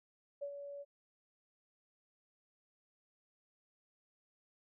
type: tone with ADSR envelope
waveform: sine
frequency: 568 Hz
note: C#5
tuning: 42 cents sharp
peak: -37 dBFS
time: 0.41-0.85 s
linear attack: 17 ms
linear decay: 76 ms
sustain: -7 dB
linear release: 36 ms
effects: none